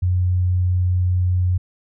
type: tone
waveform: sine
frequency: 90.5 Hz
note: F#2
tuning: 38 cents flat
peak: -15 dBFS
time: 0.02-1.58 s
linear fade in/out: 10 ms
effects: none